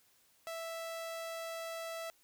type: tone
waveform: sawtooth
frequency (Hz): 659.3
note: E5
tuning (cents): 0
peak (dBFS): -36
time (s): 0.47-2.1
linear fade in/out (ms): 0
effects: white hiss -69 dBFS RMS until 2.23 s

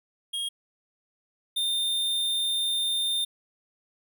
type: tone pair in turn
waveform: square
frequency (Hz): 3259 / 3621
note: G#7 / A7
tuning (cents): -33 / +49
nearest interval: major second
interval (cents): 182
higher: second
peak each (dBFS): -29 / -25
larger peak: second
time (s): 0.33-0.49 / 1.56-3.25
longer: second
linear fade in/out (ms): 10
effects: none

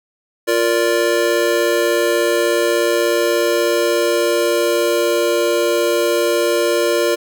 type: chord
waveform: square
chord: Bb major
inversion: second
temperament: just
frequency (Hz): 349.6 / 466.2 / 582.7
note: F4 / Bb4 / D5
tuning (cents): +2 / 0 / -14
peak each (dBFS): -19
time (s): 0.47-7.16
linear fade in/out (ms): 20
effects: none

